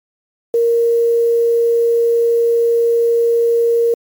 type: tone with quantisation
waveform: sine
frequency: 466.2 Hz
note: A#4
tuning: in tune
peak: -10 dBFS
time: 0.54-3.94 s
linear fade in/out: 2 ms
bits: 6
effects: MP3 96 kbps